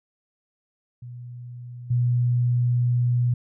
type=tone with level steps; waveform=sine; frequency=122 Hz; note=B2; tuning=21 cents flat; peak=-35 / -18 dBFS; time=1.02-3.34 s; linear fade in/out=5 ms; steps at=1.9 s; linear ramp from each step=10 ms; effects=none